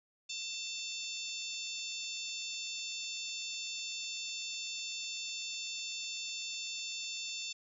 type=harmonic tone; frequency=892 Hz; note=A5; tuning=23 cents sharp; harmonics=3 / 4 / 5 / 6 / 7 / 8; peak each=-44 / -43 / -46 / -47 / -50 / -46 dBFS; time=0.29-7.53 s; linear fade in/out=10 ms; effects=none